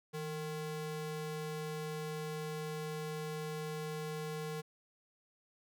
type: ring-modulated tone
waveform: square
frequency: 308 Hz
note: D#4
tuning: 17 cents flat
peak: -36 dBFS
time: 0.13-4.62 s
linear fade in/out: 20 ms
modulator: 148 Hz
effects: none